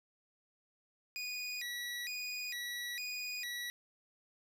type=tone with vibrato; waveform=25% pulse; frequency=2187 Hz; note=C#7; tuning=24 cents flat; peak=-35 dBFS; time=1.16-3.7 s; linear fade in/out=0 ms; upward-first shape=square; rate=1.1 Hz; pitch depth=210 cents each way; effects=none